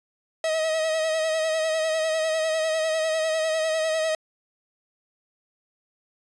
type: tone with vibrato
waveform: 45% pulse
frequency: 636 Hz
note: D#5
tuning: 38 cents sharp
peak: -22 dBFS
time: 0.44-4.15 s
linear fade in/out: 2 ms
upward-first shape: sine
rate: 10 Hz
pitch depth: 35 cents each way
effects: resampled to 22050 Hz